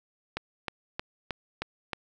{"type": "click train", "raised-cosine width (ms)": 0.3, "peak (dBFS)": -15, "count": 6, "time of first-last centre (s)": [0.37, 1.933], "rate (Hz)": 3.2, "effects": []}